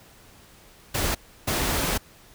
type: noise bursts at uneven times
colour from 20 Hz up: pink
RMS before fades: -25 dBFS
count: 2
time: 0.94-1.15 / 1.47-1.98 s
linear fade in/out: 10 ms
effects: pink hiss -52 dBFS RMS until 2.34 s